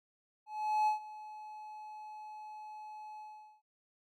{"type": "tone with ADSR envelope", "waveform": "triangle", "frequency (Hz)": 854, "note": "G#5", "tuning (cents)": 48, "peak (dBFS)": -24, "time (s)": [0.46, 3.62], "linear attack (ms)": 410, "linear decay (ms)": 120, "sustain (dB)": -19, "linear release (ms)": 430, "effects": []}